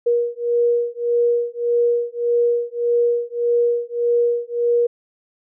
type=beating tone pair; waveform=sine; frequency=475.2 / 476.9 Hz; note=A#4 / A#4; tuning=+33 / +39 cents; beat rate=1.7 Hz; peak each=-19 dBFS; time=0.06-4.87 s; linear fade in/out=10 ms; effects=none